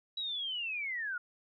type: linear sweep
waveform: sine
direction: down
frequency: 3921 to 1396.9 Hz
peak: -34 dBFS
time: 0.17-1.18 s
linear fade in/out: 5 ms
effects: none